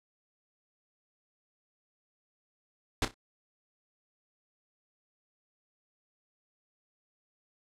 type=noise with echo; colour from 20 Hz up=pink; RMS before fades=-27 dBFS; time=3.02-3.05 s; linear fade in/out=2 ms; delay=31 ms; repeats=3; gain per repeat=-12 dB; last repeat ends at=3.143 s; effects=low-pass 7000 Hz 12 dB/octave